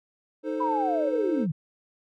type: chord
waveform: triangle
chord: A diminished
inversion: second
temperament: equal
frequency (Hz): 311.1 / 440 / 523.3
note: Eb4 / A4 / C5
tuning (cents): 0 / 0 / 0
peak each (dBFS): -28 / -31 / -30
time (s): 0.43-1.47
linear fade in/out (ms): 50
type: linear sweep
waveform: sine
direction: down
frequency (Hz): 1003 to 138.59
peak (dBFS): -24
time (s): 0.6-1.52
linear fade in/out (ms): 10
effects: none